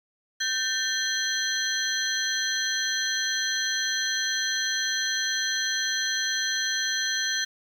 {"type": "tone cluster", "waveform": "sine", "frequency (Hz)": [1546, 1795, 3230, 4152, 6040], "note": ["G6", "A6", "G#7", "C8", "F#8"], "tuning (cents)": [-24, 34, -49, -14, 35], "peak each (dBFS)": -31, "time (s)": [0.4, 7.45], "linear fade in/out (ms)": 10, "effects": ["8-bit"]}